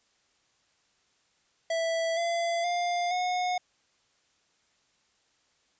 square tone with pitch steps, 659.3 / 680.6 / 702.6 / 725.2 Hz, E5 / F5 / F5 / F#5, 0 / -45 / +10 / -35 cents, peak -27 dBFS, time 1.7-3.58 s, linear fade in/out 5 ms, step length 470 ms, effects white hiss -69 dBFS RMS until 5.79 s + resampled to 16000 Hz

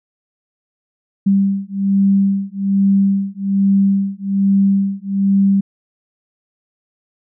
sine beating tone pair, 196 / 197.2 Hz, G3 / G3, 0 / +11 cents, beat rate 1.2 Hz, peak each -15 / -15 dBFS, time 1.26-5.61 s, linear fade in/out 10 ms, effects none

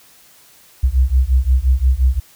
sine beating tone pair, 61.74 / 67.44 Hz, B1 / C#2, 0 / -47 cents, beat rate 5.7 Hz, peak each -14 dBFS, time 0.83-2.2 s, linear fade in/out 10 ms, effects white hiss -48 dBFS RMS until 2.35 s

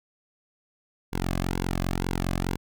sawtooth tone with flanger, 44.93 Hz, F1, 50 cents sharp, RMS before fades -28 dBFS, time 1.12-2.57 s, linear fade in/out 20 ms, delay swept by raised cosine 1.6 to 2.18 ms, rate 2.1 Hz, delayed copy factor -0.8, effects none

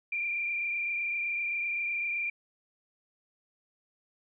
sine tone with frequency modulation, 2385 Hz, D7, 26 cents sharp, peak -29 dBFS, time 0.12-2.3 s, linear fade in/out 5 ms, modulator 27.8 Hz, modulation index 1.8, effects none

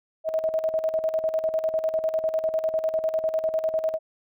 sine tone with tremolo, 638 Hz, D#5, 43 cents sharp, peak -20 dBFS, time 0.24-3.99 s, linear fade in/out 50 ms, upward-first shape square, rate 10 Hz, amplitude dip 65%, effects none

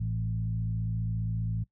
sine tone with frequency modulation, 111 Hz, A2, 16 cents sharp, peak -28 dBFS, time 0-1.64 s, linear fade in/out 10 ms, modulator 54.9 Hz, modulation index 0.88, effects noise-tail reverb RT60 0.1 s tail -20 dB re dry

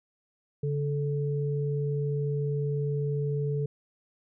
sine tone pair together, 143.38 / 435.9 Hz, D3 / A4, -41 / -16 cents, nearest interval octave + perfect fifth, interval 1925 cents, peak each -27 / -32 dBFS, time 0.63-3.66 s, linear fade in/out 5 ms, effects none

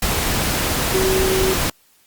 sine tone in noise, 378.3 Hz, F#4, 38 cents sharp, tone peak -17 dBFS, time 0.94-1.54 s, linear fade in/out 5 ms, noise pink, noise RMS -20 dBFS, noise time 0.02-1.7 s, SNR 0 dB, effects white hiss -56 dBFS RMS until 2.06 s + Opus 48 kbps

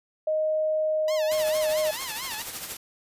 sine tone with pitch glide, 622.3 to 618.7 Hz, D#5 to D#5, 0 to -10 cents, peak -22 dBFS, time 0.27-1.91 s, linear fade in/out 5 ms, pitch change -10 cents, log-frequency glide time 0.79-1.78 s
10% pulse tone with vibrato, 960 Hz, B5, 49 cents flat, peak -25 dBFS, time 1.08-2.42 s, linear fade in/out 2 ms, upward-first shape sine, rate 4.5 Hz, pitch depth 210 cents each way
white noise with tremolo, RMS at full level -33 dBFS, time 1.31-2.77 s, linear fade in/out 5 ms, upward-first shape sine, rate 13 Hz, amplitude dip 50%
effects resampled to 32000 Hz

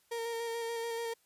35% pulse tone with vibrato, 462.4 Hz, A#4, 14 cents flat, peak -33 dBFS, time 0.11-1.14 s, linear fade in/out 10 ms, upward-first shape square, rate 6.9 Hz, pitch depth 16 cents each way, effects white hiss -70 dBFS RMS until 1.25 s + resampled to 32000 Hz

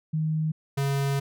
sine / square tone pair in turn, 156.7 / 138.8 Hz, D#3 / C#3, +13 / +3 cents, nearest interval major second, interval 210 cents, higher first, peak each -23 / -24 dBFS, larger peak first, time 0.13-0.52 / 0.77-1.2 s, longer second, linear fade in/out 10 ms, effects none

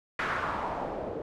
white noise with low-pass filter sweep, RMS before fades -33 dBFS, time 0.19-1.22 s, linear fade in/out 2 ms, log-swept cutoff 1700 to 460 Hz, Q 2.6, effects none

